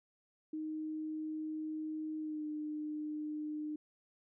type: tone with pitch glide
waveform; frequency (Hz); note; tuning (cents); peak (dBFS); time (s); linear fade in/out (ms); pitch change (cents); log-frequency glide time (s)
sine; 311.1 to 303.1; D#4 to D#4; 0 to -45; -37; 0.53-3.76; 5; -45; 2.19-2.45
effects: none